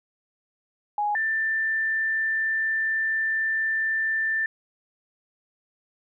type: tone pair in turn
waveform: sine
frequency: 830.6 / 1777.9 Hz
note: G#5 / A6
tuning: 0 / +18 cents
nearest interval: octave + minor second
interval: 1318 cents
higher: second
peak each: -22 dBFS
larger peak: neither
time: 0.98-1.15 / 1.15-4.46 s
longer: second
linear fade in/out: 2 ms
effects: none